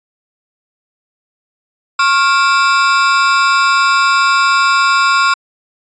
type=ring-modulated tone; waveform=40% pulse; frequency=1244.5 Hz; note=D#6; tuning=in tune; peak=-5 dBFS; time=1.99-5.34 s; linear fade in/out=5 ms; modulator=154 Hz; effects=resampled to 16000 Hz